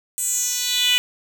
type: tone with high-pass filter sweep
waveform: 10% pulse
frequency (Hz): 493.9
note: B4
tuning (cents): 0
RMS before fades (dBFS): -21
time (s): 0.18-0.98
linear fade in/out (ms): 0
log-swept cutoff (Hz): 8900 to 2800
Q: 3.8
effects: none